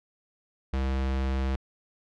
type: tone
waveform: square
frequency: 66.3 Hz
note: C2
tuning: 23 cents sharp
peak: -26 dBFS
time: 0.73-1.56 s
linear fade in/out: 5 ms
effects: low-pass 4000 Hz 12 dB/octave